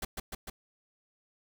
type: noise with echo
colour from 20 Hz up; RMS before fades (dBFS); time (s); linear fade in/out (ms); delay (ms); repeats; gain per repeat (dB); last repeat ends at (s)
pink; -35; 0.02-0.05; 5; 150; 3; -2; 0.5
effects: none